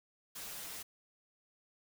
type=noise with comb filter; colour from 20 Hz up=white; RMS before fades=-45 dBFS; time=0.35-0.83 s; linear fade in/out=10 ms; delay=8.1 ms; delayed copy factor=-0.85; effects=none